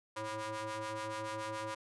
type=ring-modulated tone; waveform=sawtooth; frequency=219 Hz; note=A3; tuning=8 cents flat; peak=-31 dBFS; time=0.16-1.75 s; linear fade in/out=10 ms; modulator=763 Hz; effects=resampled to 24000 Hz